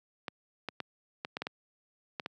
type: clicks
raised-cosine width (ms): 0.3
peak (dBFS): -19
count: 9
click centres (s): 0.282 / 0.687 / 0.803 / 1.249 / 1.369 / 1.42 / 1.469 / 2.198 / 2.261
effects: high-pass 150 Hz 12 dB/octave